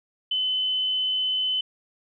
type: tone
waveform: sine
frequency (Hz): 3032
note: F#7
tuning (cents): +42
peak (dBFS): -22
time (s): 0.31-1.61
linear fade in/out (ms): 5
effects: none